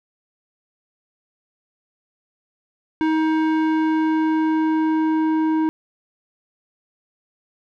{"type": "tone with low-pass filter sweep", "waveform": "square", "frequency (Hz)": 315.9, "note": "D#4", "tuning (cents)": 26, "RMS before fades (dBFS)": -19, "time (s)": [3.01, 5.69], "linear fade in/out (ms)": 0, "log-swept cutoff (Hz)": [2000, 1000], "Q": 0.82, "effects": []}